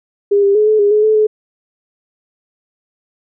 sine tone with pitch steps, 404.6 / 398.5 / 424.8 / 431.1 / 408.1 / 423.8 / 433.7 / 428.4 Hz, G#4 / G4 / G#4 / A4 / G#4 / G#4 / A4 / A4, -45 / +28 / +39 / -35 / -30 / +35 / -25 / -46 cents, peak -8 dBFS, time 0.31-1.27 s, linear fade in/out 10 ms, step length 120 ms, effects none

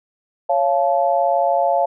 sine chord, Db augmented, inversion none, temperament just, 554.4 / 693 / 866.2 Hz, Db5 / F5 / A5, 0 / -14 / -27 cents, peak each -19 / -17 / -21 dBFS, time 0.49-1.86 s, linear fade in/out 10 ms, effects none

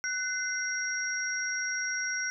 sine tone cluster, 1499 / 2070 / 5630 Hz, F#6 / C7 / F8, +22 / -19 / +13 cents, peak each -32 / -36 / -34 dBFS, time 0.04-2.3 s, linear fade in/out 0 ms, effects none

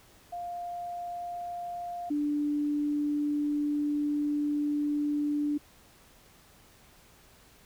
sine tone pair in turn, 701 / 293.8 Hz, F5 / D4, +6 / +1 cents, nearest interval octave + minor third, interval 1505 cents, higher first, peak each -34 / -26 dBFS, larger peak second, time 0.32-2.1 / 2.1-5.58 s, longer second, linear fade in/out 10 ms, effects pink hiss -58 dBFS RMS until 7.65 s

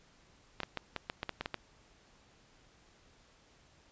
clicks, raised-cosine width 0.3 ms, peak -19 dBFS, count 10, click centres 0.603 / 0.633 / 0.773 / 0.963 / 1.099 / 1.231 / 1.293 / 1.41 / 1.459 / 1.543 s, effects pink hiss -64 dBFS RMS until 3.91 s + resampled to 16000 Hz

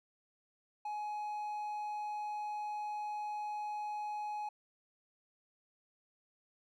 triangle tone, 840 Hz, G#5, 19 cents sharp, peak -35 dBFS, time 0.85-4.49 s, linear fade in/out 5 ms, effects none

